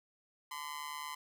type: tone with amplitude modulation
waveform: sawtooth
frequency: 1022 Hz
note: C6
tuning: 41 cents flat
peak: -33 dBFS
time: 0.51-1.15 s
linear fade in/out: 5 ms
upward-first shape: sine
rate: 149 Hz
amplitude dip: 85%
effects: none